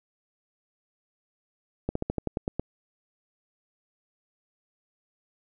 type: slowing click train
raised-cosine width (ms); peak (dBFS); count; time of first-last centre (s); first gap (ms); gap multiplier
2; -14; 9; 1.89-2.596; 64; 1.09
effects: none